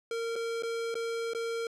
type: tone with dropouts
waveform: square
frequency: 460.5 Hz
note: A#4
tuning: 21 cents flat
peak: -32 dBFS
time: 0.11-1.67 s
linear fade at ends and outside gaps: 2 ms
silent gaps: 0.357-0.361 / 0.624-0.633 / 0.943-0.953 / 1.335-1.348 s
effects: low-pass 8000 Hz 12 dB/octave